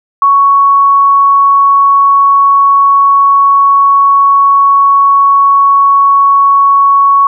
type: tone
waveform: sine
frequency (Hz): 1113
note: C#6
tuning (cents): +7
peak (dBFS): -3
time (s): 0.22-7.27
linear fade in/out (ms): 2
effects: none